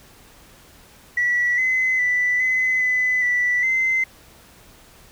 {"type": "tone with pitch steps", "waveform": "sine", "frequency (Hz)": [1947, 2037, 1981, 2029, 2008, 1968, 2067], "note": ["B6", "C7", "B6", "B6", "B6", "B6", "C7"], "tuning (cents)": [-25, -47, 5, 46, 28, -7, -22], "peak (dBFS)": -16, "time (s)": [1.17, 4.04], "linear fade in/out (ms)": 5, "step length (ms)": 410, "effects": ["tanh soft clip ceiling -12 dBFS", "pink hiss -49 dBFS RMS until 5.11 s"]}